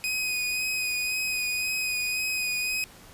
sawtooth tone with vibrato, 2500 Hz, D#7, 8 cents sharp, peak -23 dBFS, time 0.04-2.84 s, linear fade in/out 0 ms, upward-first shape sine, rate 1.9 Hz, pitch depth 20 cents each way, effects pink hiss -50 dBFS RMS until 3.13 s + resampled to 32000 Hz

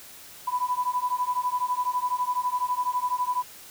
sine beating tone pair, 987.8 / 999.8 Hz, B5 / B5, 0 / +21 cents, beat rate 12 Hz, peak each -27 dBFS, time 0.47-3.43 s, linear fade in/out 10 ms, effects white hiss -46 dBFS RMS until 3.7 s

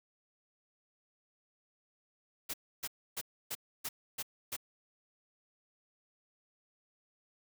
white noise bursts, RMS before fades -38 dBFS, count 7, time 2.49-4.566 s, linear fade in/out 10 ms, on 48 ms, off 290 ms, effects none

